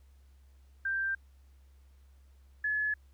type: tone pair in turn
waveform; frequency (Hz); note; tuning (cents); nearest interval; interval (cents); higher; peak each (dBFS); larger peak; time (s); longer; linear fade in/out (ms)
sine; 1576 / 1708.6; G6 / G#6; +9 / +49; minor second; 140; second; -29 / -28; second; 0.85-1.15 / 2.64-2.94; neither; 5
effects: added 67 Hz sine -56 dBFS peak until 3.13 s + pink hiss -73 dBFS RMS until 3.13 s